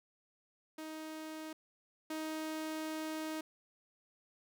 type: tone pair in turn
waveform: sawtooth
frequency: 313.7 / 313.7 Hz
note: D#4 / D#4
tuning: +14 / +14 cents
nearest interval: unison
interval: 0 cents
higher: neither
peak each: -39 / -34 dBFS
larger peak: second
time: 0.78-1.53 / 2.1-3.41 s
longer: second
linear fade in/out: 5 ms
effects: none